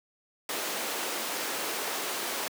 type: high-pass noise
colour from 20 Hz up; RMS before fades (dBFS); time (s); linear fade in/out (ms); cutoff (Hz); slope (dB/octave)
pink; -33; 0.49-2.48; 2; 360; 12
effects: high-pass 200 Hz 12 dB/octave